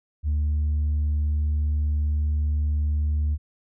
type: tone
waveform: sine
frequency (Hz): 74.9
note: D2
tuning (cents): +35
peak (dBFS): -18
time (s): 0.23-3.38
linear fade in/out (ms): 50
effects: tanh soft clip ceiling -19 dBFS